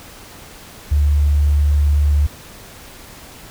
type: tone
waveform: sine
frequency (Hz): 73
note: D2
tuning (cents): -10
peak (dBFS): -11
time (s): 0.91-2.27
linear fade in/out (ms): 10
effects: pink hiss -39 dBFS RMS until 3.5 s